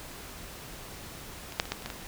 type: clicks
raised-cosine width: 0.2 ms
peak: -22 / -6 / -25 / -12 / -26 / -17 / -20 dBFS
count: 7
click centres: 1.523 / 1.599 / 1.655 / 1.72 / 1.823 / 1.86 / 1.902 s
effects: pink hiss -44 dBFS RMS until 2.07 s